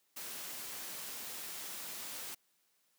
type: noise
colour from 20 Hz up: white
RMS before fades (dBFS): -44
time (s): 0.16-2.35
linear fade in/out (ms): 10
effects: white hiss -75 dBFS RMS until 2.98 s + high-pass 150 Hz 12 dB/octave